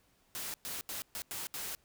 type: noise bursts at uneven times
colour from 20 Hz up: white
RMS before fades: -40 dBFS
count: 6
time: 0.35-0.54 / 0.65-0.81 / 0.89-1.02 / 1.15-1.22 / 1.31-1.47 / 1.54-1.75 s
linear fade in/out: 0 ms
effects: pink hiss -70 dBFS RMS until 1.84 s